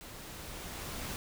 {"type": "noise with level ramp", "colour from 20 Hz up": "pink", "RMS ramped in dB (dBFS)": [-48, -39], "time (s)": [0.01, 1.16], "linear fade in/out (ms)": 0, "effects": []}